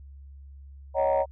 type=chord; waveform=sine; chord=D# minor seventh; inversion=third; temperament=equal with one note detuned; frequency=554.4 / 622.3 / 758.6 / 932.3 Hz; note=C#5 / D#5 / F#5 / A#5; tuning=0 / 0 / +43 / 0 cents; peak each=-23 / -25 / -28 / -28 dBFS; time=0.94-1.26 s; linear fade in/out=50 ms; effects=tanh soft clip ceiling -15 dBFS + added 69 Hz sine -43 dBFS peak until 1.31 s